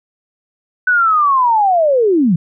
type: linear sweep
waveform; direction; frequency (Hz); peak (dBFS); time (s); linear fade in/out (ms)
sine; down; 1508 to 151.7; -9; 0.87-2.36; 5
effects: none